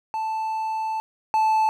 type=tone pair in turn; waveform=triangle; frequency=880 / 874.4 Hz; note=A5 / A5; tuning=0 / -11 cents; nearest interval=unison; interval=11 cents; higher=first; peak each=-22 / -15 dBFS; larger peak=second; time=0.14-1 / 1.34-1.69 s; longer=first; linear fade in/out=0 ms; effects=none